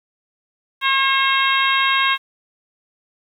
harmonic tone, 539 Hz, C#5, 49 cents flat, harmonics 2 / 3 / 4 / 5 / 6 / 7, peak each -19 / -21 / -22 / -23 / -24 / -24 dBFS, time 0.81-2.18 s, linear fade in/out 50 ms, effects 8-bit

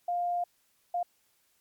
sine tone bursts at uneven times, 703 Hz, F5, 11 cents sharp, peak -27 dBFS, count 2, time 0.08-0.44 / 0.94-1.03 s, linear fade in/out 5 ms, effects white hiss -70 dBFS RMS until 1.6 s + MP3 96 kbps

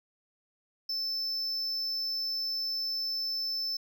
triangle tone, 5280 Hz, E8, 2 cents sharp, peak -29 dBFS, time 0.89-3.77 s, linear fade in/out 5 ms, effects none

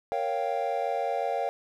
triangle chord, G half-diminished seventh, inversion first, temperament equal, 466.2 / 554.4 / 698.5 / 784 Hz, Bb4 / Db5 / F5 / G5, 0 / 0 / 0 / 0 cents, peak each -32 / -30 / -29 / -30 dBFS, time 0.12-1.49 s, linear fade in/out 0 ms, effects none

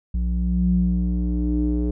square tone with low-pass filter sweep, 60 Hz, B1, 49 cents flat, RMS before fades -21 dBFS, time 0.14-1.91 s, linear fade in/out 5 ms, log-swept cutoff 130 to 360 Hz, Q 5.5, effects none

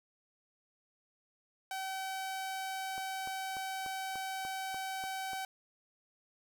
sawtooth tone, 765 Hz, G5, 42 cents flat, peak -33 dBFS, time 1.71-5.45 s, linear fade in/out 2 ms
click train, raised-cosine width 1 ms, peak -34 dBFS, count 9, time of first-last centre 2.98-5.333 s, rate 3.4 Hz
effects none

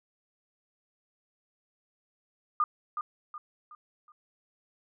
sine tone with echo, 1215 Hz, D#6, 42 cents flat, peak -22 dBFS, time 2.6-2.64 s, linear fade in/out 2 ms, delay 370 ms, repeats 4, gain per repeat -8 dB, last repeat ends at 4.12 s, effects none

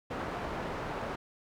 white low-pass noise, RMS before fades -37 dBFS, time 0.1-1.16 s, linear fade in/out 10 ms, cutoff 1000 Hz, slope 12 dB/octave, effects none

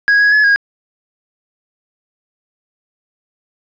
triangle tone with pitch steps, 1653 / 1664 / 1705 / 1637 Hz, G#6 / G#6 / G#6 / G#6, -9 / +3 / +45 / -25 cents, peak -6 dBFS, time 0.08-0.56 s, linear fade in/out 0 ms, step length 120 ms, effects resampled to 16000 Hz + 8-bit

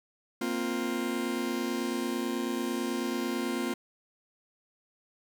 40% pulse chord, Bb suspended second, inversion none, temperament just, 233.1 / 262.2 / 349.6 Hz, Bb3 / C4 / F4, 0 / +4 / +2 cents, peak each -33 dBFS, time 0.41-3.74 s, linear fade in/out 5 ms, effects none

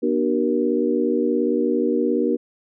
sine tone cluster, 244.6 / 301.8 / 380.5 / 472.1 Hz, B3 / D4 / F#4 / A#4, -16 / +47 / +48 / +22 cents, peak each -23 dBFS, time 0.02-2.37 s, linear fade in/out 20 ms, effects none

